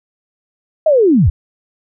sine linear sweep, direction down, 651 to 54.8 Hz, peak -7 dBFS, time 0.86-1.3 s, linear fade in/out 5 ms, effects none

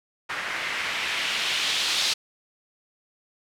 blue noise with low-pass filter sweep, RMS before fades -27 dBFS, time 0.29-2.14 s, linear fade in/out 10 ms, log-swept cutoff 1700 to 4200 Hz, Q 1.7, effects none

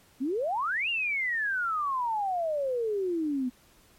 sine exponential two-way sweep, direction up then down, 243.6 to 2850 to 243.6 Hz, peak -26 dBFS, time 0.2-3.5 s, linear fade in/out 20 ms, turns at 0.89 s, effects pink hiss -60 dBFS RMS until 3.98 s + MP3 64 kbps

